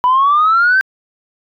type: exponential sweep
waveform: sine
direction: up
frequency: 982 to 1576 Hz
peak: -7 dBFS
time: 0.04-0.81 s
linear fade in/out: 0 ms
effects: tanh soft clip ceiling -5 dBFS